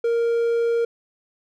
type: tone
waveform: triangle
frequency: 466.2 Hz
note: A#4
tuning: in tune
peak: -16 dBFS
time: 0.04-0.85 s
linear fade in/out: 5 ms
effects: none